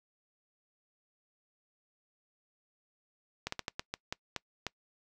slowing click train, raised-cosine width 0.2 ms, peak -17 dBFS, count 9, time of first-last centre 3.47-4.667 s, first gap 54 ms, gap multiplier 1.28, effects noise-tail reverb RT60 0.1 s tail -24 dB re dry

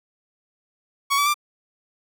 sawtooth tone with pitch steps, 1117 / 1149.7 / 1183.4 Hz, C#6 / D6 / D6, +13 / -37 / +13 cents, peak -14 dBFS, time 1.1-1.343 s, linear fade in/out 20 ms, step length 81 ms, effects none

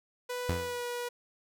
sawtooth tone with pitch glide, 493.9 to 484.6 Hz, B4 to B4, 0 to -33 cents, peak -30 dBFS, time 0.29-1.09 s, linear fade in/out 10 ms, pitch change -33 cents, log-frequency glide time 0.55-0.83 s
sawtooth tone with exponential decay, 87.31 Hz, F2, in tune, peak -23 dBFS, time 0.49-0.83 s, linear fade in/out 0 ms, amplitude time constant 72 ms
effects none

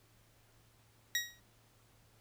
20% pulse tone with exponential decay, 1900 Hz, A#6, 33 cents sharp, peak -23 dBFS, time 1.15-1.4 s, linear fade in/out 1 ms, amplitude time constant 53 ms, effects added 112 Hz sine -68 dBFS peak until 2.2 s + pink hiss -68 dBFS RMS until 2.2 s

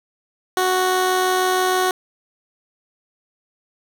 15% pulse tone with amplitude modulation, 370 Hz, F#4, in tune, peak -9 dBFS, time 0.57-1.91 s, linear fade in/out 2 ms, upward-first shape sine, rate 86.3 Hz, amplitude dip 25%, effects none

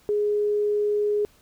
sine tone, 416 Hz, G#4, 3 cents sharp, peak -20 dBFS, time 0.09-1.25 s, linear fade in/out 0 ms, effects pink hiss -58 dBFS RMS until 1.41 s

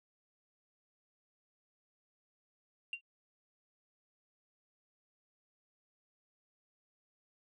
sine tone with exponential decay, 2770 Hz, F7, 15 cents flat, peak -31 dBFS, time 2.93-3.01 s, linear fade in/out 2 ms, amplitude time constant 17 ms, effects noise-tail reverb RT60 0.1 s tail -26 dB re dry + tanh soft clip ceiling -30 dBFS

